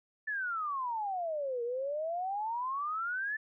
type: exponential two-way sweep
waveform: sine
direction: down then up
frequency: 1769 to 464.7 to 1769 Hz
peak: -32 dBFS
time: 0.27-3.37 s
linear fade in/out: 10 ms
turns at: 1.63 s
effects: none